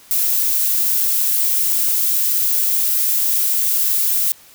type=noise; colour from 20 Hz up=violet; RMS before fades=-17 dBFS; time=0.11-4.32 s; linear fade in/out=0 ms; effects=white hiss -46 dBFS RMS until 4.54 s